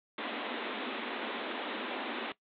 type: band-pass noise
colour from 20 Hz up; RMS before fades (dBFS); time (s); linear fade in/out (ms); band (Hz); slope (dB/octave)
pink; -38; 0.18-2.32; 2; 220 to 3800; 96
effects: noise-tail reverb RT60 0.1 s tail -18 dB re dry